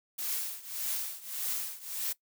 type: noise with tremolo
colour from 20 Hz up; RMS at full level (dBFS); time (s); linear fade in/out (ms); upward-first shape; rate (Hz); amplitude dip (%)
blue; -32; 0.18-2.13; 10; triangle; 1.7; 90
effects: noise-tail reverb RT60 0.1 s tail -19 dB re dry